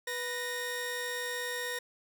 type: tone pair together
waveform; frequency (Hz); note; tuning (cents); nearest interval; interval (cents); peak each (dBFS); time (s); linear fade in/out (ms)
sawtooth; 491.6 / 1856; B4 / A#6; -8 / -8; octave + major seventh; 2300; -34 / -32; 0.07-1.79; 5
effects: none